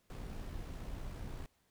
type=noise with amplitude modulation; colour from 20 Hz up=brown; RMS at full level=-42 dBFS; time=0.1-1.46 s; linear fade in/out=0 ms; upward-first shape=sine; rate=61.4 Hz; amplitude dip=35%; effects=pink hiss -75 dBFS RMS until 1.7 s